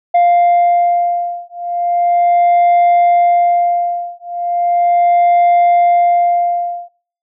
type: beating tone pair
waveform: sine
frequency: 698.5 / 698.87 Hz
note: F5 / F5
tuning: 0 / +1 cents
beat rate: 0.37 Hz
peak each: -10 dBFS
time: 0.14-6.89 s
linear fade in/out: 10 ms
effects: noise-tail reverb RT60 0.5 s tail -24 dB re dry + tanh soft clip ceiling -6 dBFS